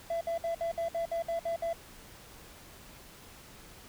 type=tone bursts; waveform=triangle; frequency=671 Hz; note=E5; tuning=31 cents sharp; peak=-27 dBFS; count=10; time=0.1-1.731 s; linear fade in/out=5 ms; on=110 ms; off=59 ms; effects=tanh soft clip ceiling -23 dBFS + pink hiss -52 dBFS RMS until 3.88 s